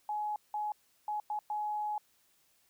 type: tone bursts at uneven times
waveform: sine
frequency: 842 Hz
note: G#5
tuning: 24 cents sharp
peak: -32 dBFS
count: 5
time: 0.09-0.36 / 0.54-0.72 / 1.08-1.2 / 1.3-1.39 / 1.5-1.98 s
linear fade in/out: 2 ms
effects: white hiss -70 dBFS RMS until 2.69 s